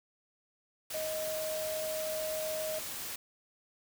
sine tone in noise, 626 Hz, D#5, 10 cents sharp, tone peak -34 dBFS, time 0.94-2.79 s, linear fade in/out 5 ms, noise white, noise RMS -40 dBFS, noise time 0.9-3.16 s, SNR +3 dB, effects none

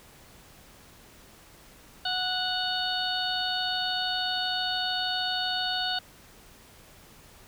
harmonic tone, 737 Hz, F#5, 7 cents flat, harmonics 1 / 2 / 4 / 5 / 6, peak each -33 / -33 / -33 / -33 / -33 dBFS, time 2.05-5.99 s, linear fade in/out 5 ms, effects pink hiss -53 dBFS RMS until 7.47 s

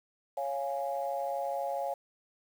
sine chord, Db major, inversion none, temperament equal, 554.4 / 698.5 / 830.6 Hz, Db5 / F5 / Ab5, 0 / 0 / 0 cents, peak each -34 / -35 / -36 dBFS, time 0.37-1.94 s, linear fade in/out 5 ms, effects tanh soft clip ceiling -21 dBFS + 9-bit

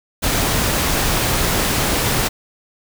pink noise, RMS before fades -18 dBFS, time 0.22-2.29 s, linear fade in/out 20 ms, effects none

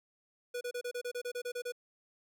square tone bursts, 488.1 Hz, B4, 20 cents flat, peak -36 dBFS, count 12, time 0.54-1.722 s, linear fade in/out 10 ms, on 71 ms, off 30 ms, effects none

